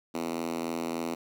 5% pulse tone with high-pass filter, 83.4 Hz, E2, 21 cents sharp, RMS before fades -33 dBFS, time 0.14-1.15 s, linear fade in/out 10 ms, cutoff 260 Hz, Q 2.7, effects 10-bit

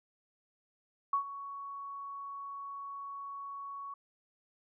sine tone with ADSR envelope, 1116 Hz, C#6, 11 cents sharp, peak -25 dBFS, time 1.13-3.94 s, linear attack 4 ms, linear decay 98 ms, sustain -15 dB, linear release 4 ms, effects none

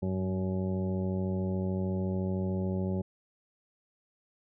harmonic tone with a mistuned harmonic, 93.7 Hz, F#2, 22 cents sharp, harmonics 1 / 2 / 3 / 4 / 5 / 6 / 7 / 9, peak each -33 / -31 / -46 / -37 / -47 / -41 / -52 / -49 dBFS, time 0.02-3.02 s, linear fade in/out 10 ms, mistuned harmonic 1, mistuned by +33 cents, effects none

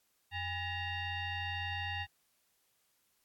sine tone with frequency modulation, 987.8 Hz, B5, in tune, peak -35 dBFS, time 0.31-2.07 s, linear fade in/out 50 ms, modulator 900 Hz, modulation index 2.5, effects white hiss -75 dBFS RMS until 3.24 s + AAC 64 kbps

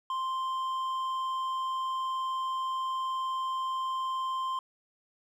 sine tone with hard clipping, 1046.5 Hz, C6, in tune, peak -31 dBFS, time 0.1-4.59 s, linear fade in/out 2 ms, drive 5 dB, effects none

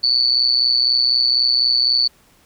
sine tone with amplitude modulation, 4479 Hz, C#8, 17 cents sharp, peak -9 dBFS, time 0.03-2.08 s, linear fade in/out 10 ms, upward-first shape sine, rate 124 Hz, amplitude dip 95%, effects pink hiss -54 dBFS RMS until 2.45 s

